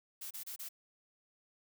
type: noise bursts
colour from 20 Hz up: blue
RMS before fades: -44 dBFS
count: 4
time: 0.21-0.689 s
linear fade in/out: 10 ms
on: 98 ms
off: 29 ms
effects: none